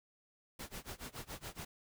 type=noise with tremolo; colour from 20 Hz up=pink; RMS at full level=-44 dBFS; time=0.59-1.65 s; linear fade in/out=5 ms; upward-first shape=sine; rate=7.1 Hz; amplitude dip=95%; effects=none